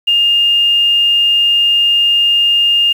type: tone with quantisation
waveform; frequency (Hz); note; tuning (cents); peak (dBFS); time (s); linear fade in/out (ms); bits
sine; 2820; F7; +16; -8; 0.07-2.93; 10; 6
effects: none

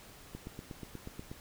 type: click train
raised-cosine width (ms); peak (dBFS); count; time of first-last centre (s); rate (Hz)
3; -29; 9; 0.35-1.315; 8.29
effects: pink hiss -54 dBFS RMS until 1.4 s

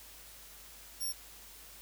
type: tone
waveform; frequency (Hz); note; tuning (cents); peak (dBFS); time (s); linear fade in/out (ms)
5% pulse; 5560; F8; -9; -28; 1-1.13; 20
effects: added 50 Hz sine -60 dBFS peak until 1.81 s + white hiss -53 dBFS RMS until 1.81 s

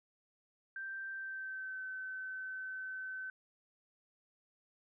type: tone with pitch glide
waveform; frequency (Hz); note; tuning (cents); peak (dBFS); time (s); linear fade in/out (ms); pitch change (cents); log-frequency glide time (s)
sine; 1568 to 1526.9; G6 to G6; 0 to -46; -40; 0.76-3.3; 2; -46; 1.13-1.82
effects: none

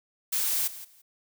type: noise with echo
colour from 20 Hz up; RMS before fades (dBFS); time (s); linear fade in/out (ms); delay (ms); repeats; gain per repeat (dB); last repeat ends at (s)
blue; -27; 0.32-0.68; 10; 170; 2; -15; 1.02
effects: none

